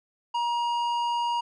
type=tone with tanh clipping; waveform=sine; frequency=949 Hz; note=A#5; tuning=31 cents sharp; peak=-26 dBFS; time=0.34-1.41 s; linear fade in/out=10 ms; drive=11 dB; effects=none